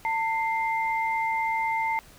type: tone pair together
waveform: sine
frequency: 898 / 2093 Hz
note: A5 / C7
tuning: +35 / 0 cents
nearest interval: octave + minor third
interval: 1465 cents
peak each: -25 / -29 dBFS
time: 0.05-1.99 s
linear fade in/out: 0 ms
effects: pink hiss -52 dBFS RMS until 2.18 s